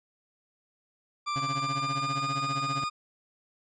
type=tone with pitch glide; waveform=40% pulse; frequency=1178 to 1224.5 Hz; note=D6 to D#6; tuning=+5 to -28 cents; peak=-28 dBFS; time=1.26-2.9 s; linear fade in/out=20 ms; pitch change=+67 cents; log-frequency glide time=1.42-2.34 s
type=tone with tremolo; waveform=30% pulse; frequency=138.4 Hz; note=C#3; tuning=2 cents flat; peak=-27 dBFS; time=1.36-2.84 s; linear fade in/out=0 ms; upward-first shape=triangle; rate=15 Hz; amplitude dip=95%
effects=resampled to 16000 Hz